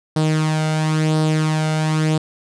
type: tone with flanger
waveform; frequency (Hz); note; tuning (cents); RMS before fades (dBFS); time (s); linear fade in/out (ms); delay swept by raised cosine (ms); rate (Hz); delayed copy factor
sawtooth; 156; D#3; +5; -18; 0.16-2.18; 5; 0.21 to 1.41; 0.97; +0.55
effects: resampled to 22050 Hz